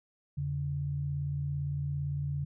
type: tone pair together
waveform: sine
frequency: 84.4 / 142.06 Hz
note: E2 / C#3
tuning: +41 / +43 cents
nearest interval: major sixth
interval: 902 cents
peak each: -38 / -31 dBFS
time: 0.37-2.45 s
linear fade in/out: 10 ms
effects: none

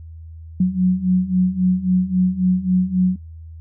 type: beating tone pair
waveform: sine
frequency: 181.3 / 185 Hz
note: F#3 / F#3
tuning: -35 / 0 cents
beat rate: 3.7 Hz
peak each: -19 / -16 dBFS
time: 0.6-3.16 s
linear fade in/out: 5 ms
effects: noise-tail reverb RT60 0.2 s tail -26 dB re dry + added 81 Hz sine -34 dBFS peak until 3.6 s

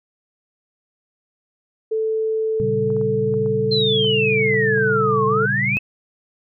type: tone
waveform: sine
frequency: 440 Hz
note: A4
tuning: in tune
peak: -18 dBFS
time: 1.91-5.46 s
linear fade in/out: 10 ms
type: chord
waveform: sine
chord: G diminished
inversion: first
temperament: equal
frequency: 116.54 / 138.59 / 196 Hz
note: Bb2 / Db3 / G3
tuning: 0 / 0 / 0 cents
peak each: -26 dBFS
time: 2.6-5.77 s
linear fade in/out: 0 ms
type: clicks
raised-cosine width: 1 ms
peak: -26 dBFS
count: 9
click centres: 2.903 / 2.966 / 3.013 / 3.34 / 3.461 / 4.046 / 4.542 / 4.778 / 4.899 s
type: exponential two-way sweep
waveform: sine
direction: down then up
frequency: 4186 to 1056 to 2649 Hz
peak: -18 dBFS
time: 3.71-5.79 s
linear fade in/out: 10 ms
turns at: 5.26 s
effects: none

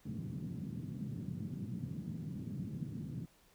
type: band-pass noise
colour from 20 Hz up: white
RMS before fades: -42 dBFS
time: 0.05-3.26 s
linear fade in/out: 10 ms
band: 110 to 210 Hz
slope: 24 dB/octave
effects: pink hiss -67 dBFS RMS until 3.54 s

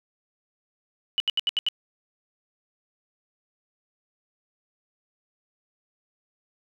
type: tone bursts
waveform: sine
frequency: 2960 Hz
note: F#7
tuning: in tune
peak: -20 dBFS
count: 6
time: 1.18-1.686 s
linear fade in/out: 0 ms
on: 21 ms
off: 76 ms
effects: none

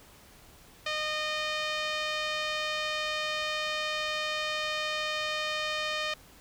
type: tone with low-pass filter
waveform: 5% pulse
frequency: 613 Hz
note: D#5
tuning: 26 cents flat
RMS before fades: -32 dBFS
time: 0.86-6.14 s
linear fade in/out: 5 ms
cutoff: 3300 Hz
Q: 0.94
effects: pink hiss -55 dBFS RMS until 6.4 s

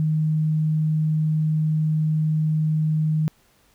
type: tone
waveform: sine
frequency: 155.56 Hz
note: D#3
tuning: in tune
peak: -18 dBFS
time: 0-3.28 s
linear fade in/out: 0 ms
effects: pink hiss -60 dBFS RMS until 3.74 s

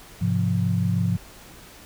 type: chord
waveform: sine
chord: F minor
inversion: first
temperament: just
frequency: 104.77 / 130.96 / 174.61 Hz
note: Ab2 / C3 / F3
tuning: +16 / +2 / 0 cents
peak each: -23 / -27 / -23 dBFS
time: 0.21-1.17 s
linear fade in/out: 10 ms
effects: pink hiss -46 dBFS RMS until 1.85 s

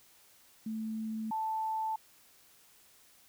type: tone pair in turn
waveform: sine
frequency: 220 / 880 Hz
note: A3 / A5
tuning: 0 / 0 cents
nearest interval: 2 octaves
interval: 2400 cents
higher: second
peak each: -34 / -31 dBFS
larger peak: second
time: 0.66-1.31 / 1.31-1.96 s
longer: neither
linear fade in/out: 5 ms
effects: white hiss -62 dBFS RMS until 3.28 s

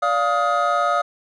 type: tone cluster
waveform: triangle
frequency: 581 / 700 / 1256 / 1419 Hz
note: D5 / F5 / D#6 / F6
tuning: -19 / +4 / +16 / +27 cents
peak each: -22 / -20 / -18 / -27 dBFS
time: 0.02-1.02 s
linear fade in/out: 10 ms
effects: resampled to 22050 Hz

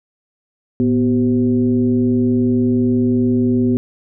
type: tone with frequency modulation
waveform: sine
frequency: 246.9 Hz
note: B3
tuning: in tune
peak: -12 dBFS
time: 0.8-3.77 s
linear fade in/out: 0 ms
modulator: 137 Hz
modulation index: 0.8
effects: none

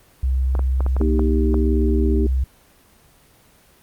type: tone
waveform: sine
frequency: 64.9 Hz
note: C2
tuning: 13 cents flat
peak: -16 dBFS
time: 0.23-2.44 s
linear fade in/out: 5 ms
type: clicks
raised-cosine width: 1 ms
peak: -14 dBFS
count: 8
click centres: 0.552 / 0.593 / 0.806 / 0.864 / 0.966 / 1.014 / 1.194 / 1.543 s
type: chord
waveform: sine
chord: Eb major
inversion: second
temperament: equal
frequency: 233.1 / 311.1 / 392 Hz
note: Bb3 / Eb4 / G4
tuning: 0 / 0 / 0 cents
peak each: -23 dBFS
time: 1-2.27 s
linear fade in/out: 5 ms
effects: pink hiss -53 dBFS RMS until 3.82 s + Opus 24 kbps

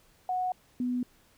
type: tone pair in turn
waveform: sine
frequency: 735 / 247.8 Hz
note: F#5 / B3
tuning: -12 / +6 cents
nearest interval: octave + perfect fifth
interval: 1882 cents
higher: first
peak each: -27 dBFS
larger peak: neither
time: 0.29-0.52 / 0.8-1.03 s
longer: neither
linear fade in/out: 2 ms
effects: pink hiss -63 dBFS RMS until 1.37 s

